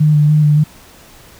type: tone with vibrato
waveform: sine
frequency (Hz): 150.5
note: D3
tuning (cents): +43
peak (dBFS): -7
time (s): 0-0.64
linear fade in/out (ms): 10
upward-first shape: square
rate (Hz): 3.5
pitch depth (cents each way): 19
effects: pink hiss -42 dBFS RMS until 1.39 s